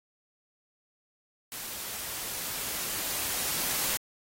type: noise with level ramp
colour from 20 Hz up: white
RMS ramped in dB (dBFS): -39 to -29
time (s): 1.52-3.97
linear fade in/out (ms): 0
effects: AAC 48 kbps